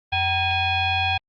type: tone with frequency modulation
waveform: sine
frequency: 1626 Hz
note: G#6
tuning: 37 cents flat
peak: -19 dBFS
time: 0.12-1.18 s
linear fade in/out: 10 ms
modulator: 858 Hz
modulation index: 2
effects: Opus 24 kbps